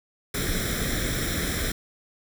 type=noise with comb filter; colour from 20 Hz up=pink; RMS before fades=-27 dBFS; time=0.34-1.72 s; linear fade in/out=5 ms; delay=0.54 ms; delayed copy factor=+0.8; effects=none